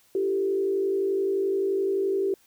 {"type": "tone with frequency modulation", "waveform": "sine", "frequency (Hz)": 388.5, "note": "G4", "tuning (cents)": -16, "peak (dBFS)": -22, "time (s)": [0.15, 2.34], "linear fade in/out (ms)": 2, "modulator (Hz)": 51.6, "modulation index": 0.65, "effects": ["white hiss -61 dBFS RMS until 2.46 s"]}